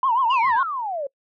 sine tone with vibrato, 987 Hz, B5, 1 cent flat, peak -16 dBFS, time 0.03-0.63 s, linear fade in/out 2 ms, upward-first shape triangle, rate 7.3 Hz, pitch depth 200 cents each way
sine exponential sweep, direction down, 2960 to 532 Hz, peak -24 dBFS, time 0.3-1.07 s, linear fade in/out 5 ms
effects noise-tail reverb RT60 0.1 s tail -26 dB re dry + tanh soft clip ceiling -10 dBFS

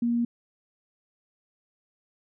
sine tone, 236.5 Hz, A#3, 25 cents sharp, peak -22 dBFS, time 0.02-0.25 s, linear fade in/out 5 ms, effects none

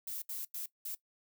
violet noise bursts at uneven times, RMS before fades -40 dBFS, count 4, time 0.07-0.22 / 0.29-0.45 / 0.54-0.66 / 0.85-0.95 s, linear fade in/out 5 ms, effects noise-tail reverb RT60 0.1 s tail -18 dB re dry

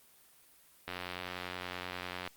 click train, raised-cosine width 0.3 ms, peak -22 dBFS, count 127, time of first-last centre 0.88-2.275 s, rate 90.3 Hz, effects white hiss -62 dBFS RMS until 2.36 s + Opus 32 kbps

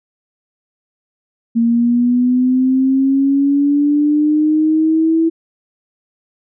sine linear sweep, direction up, 230 to 328.6 Hz, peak -10 dBFS, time 1.55-5.3 s, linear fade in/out 20 ms, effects none

